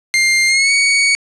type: tone with pitch glide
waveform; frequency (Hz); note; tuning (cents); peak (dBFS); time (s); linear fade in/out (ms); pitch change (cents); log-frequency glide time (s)
sawtooth; 2100 to 2238; C7 to C#7; +6 to +16; -7; 0.14-1.15; 0; +110; 0.47-0.72
effects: resampled to 22050 Hz + 7-bit